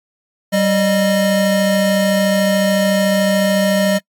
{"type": "tone pair together", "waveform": "square", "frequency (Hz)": [193.08, 613], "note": ["G3", "D#5"], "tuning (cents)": [-26, -26], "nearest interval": "octave + minor sixth", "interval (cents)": 2000, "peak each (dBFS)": -16, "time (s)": [0.52, 3.99], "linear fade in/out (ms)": 20, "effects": ["noise-tail reverb RT60 0.1 s tail -24 dB re dry", "AAC 64 kbps"]}